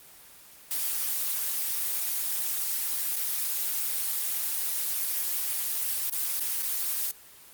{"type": "noise with dropouts", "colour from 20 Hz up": "blue", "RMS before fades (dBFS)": -29, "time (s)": [0.71, 7.11], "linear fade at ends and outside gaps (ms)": 1, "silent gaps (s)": [[3.16, 3.165], [6.098, 6.124], [6.398, 6.406], [6.624, 6.629]], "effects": ["white hiss -51 dBFS RMS until 7.53 s", "Opus 24 kbps"]}